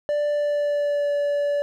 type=tone with pitch glide; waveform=triangle; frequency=588 to 576.9 Hz; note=D5 to D5; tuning=+2 to -31 cents; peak=-18 dBFS; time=0.09-1.62 s; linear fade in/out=0 ms; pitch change=-33 cents; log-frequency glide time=0.29-1.12 s; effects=none